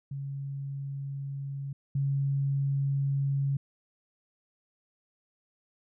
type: tone pair in turn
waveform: sine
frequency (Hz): 138.59 / 138.59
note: C#3 / C#3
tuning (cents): 0 / 0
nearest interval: unison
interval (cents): 0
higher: neither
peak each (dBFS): -33 / -25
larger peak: second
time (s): 0.11-1.73 / 1.95-3.57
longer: neither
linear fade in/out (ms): 5
effects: none